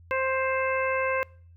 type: harmonic tone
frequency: 526 Hz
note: C5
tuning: 9 cents sharp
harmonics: 1 / 2 / 3 / 4 / 5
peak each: -27 / -30 / -32 / -33 / -34 dBFS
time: 0.11-1.23 s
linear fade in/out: 0 ms
effects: noise-tail reverb RT60 0.5 s tail -25 dB re dry + added 85 Hz sine -49 dBFS peak until 1.56 s